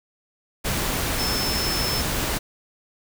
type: tone in noise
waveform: sine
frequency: 5274 Hz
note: E8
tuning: in tune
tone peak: -26 dBFS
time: 1.18-2.02 s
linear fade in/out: 20 ms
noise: pink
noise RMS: -25 dBFS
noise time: 0.64-2.39 s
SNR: -4 dB
effects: none